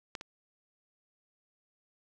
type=clicks; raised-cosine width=0.2 ms; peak=-20 / -25 dBFS; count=2; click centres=0.152 / 0.211 s; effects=none